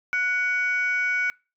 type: tone pair together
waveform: sine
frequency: 1475 / 2250 Hz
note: F#6 / C#7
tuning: -6 / +25 cents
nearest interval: perfect fifth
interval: 731 cents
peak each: -23 dBFS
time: 0.13-1.3 s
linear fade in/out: 0 ms
effects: noise-tail reverb RT60 0.3 s tail -25 dB re dry + tanh soft clip ceiling -16 dBFS